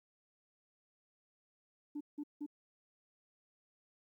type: tone bursts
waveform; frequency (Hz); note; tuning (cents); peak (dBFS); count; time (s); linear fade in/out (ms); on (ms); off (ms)
sine; 293.7; D4; 0; -37; 3; 1.95-2.464; 10; 58; 170
effects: tanh soft clip ceiling -36 dBFS + 13-bit